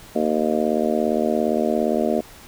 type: harmonic tone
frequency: 77.4 Hz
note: D#2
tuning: 9 cents flat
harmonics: 3 / 4 / 5 / 6 / 7 / 8 / 9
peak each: -23 / -27 / -25 / -27 / -29 / -24 / -29 dBFS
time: 0.15-2.21 s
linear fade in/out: 10 ms
effects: pink hiss -44 dBFS RMS until 2.47 s